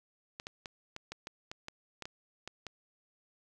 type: clicks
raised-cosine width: 0.2 ms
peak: -24 dBFS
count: 12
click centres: 0.399 / 0.469 / 0.658 / 0.964 / 1.12 / 1.271 / 1.515 / 1.684 / 2.023 / 2.055 / 2.476 / 2.667 s
effects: none